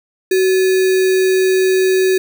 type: tone with sample-and-hold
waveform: sine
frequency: 375.1 Hz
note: F#4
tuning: 24 cents sharp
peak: -10 dBFS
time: 0.31-2.18 s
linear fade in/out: 5 ms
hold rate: 2100 Hz
effects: none